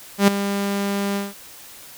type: tone with ADSR envelope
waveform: sawtooth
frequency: 200 Hz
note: G3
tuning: 35 cents sharp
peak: -5 dBFS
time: 0.18-1.34 s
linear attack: 98 ms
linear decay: 7 ms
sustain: -12 dB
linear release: 180 ms
effects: white hiss -42 dBFS RMS until 1.97 s